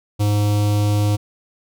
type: tone with notch filter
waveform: square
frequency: 103.83 Hz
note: G#2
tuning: in tune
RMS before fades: -17 dBFS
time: 0.19-1.17 s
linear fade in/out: 20 ms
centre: 1700 Hz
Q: 0.95
effects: none